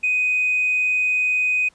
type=tone with tanh clipping; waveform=triangle; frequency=2499 Hz; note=D#7; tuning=7 cents sharp; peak=-17 dBFS; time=0.03-1.69 s; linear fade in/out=10 ms; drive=4 dB; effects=pink hiss -58 dBFS RMS until 1.74 s + resampled to 22050 Hz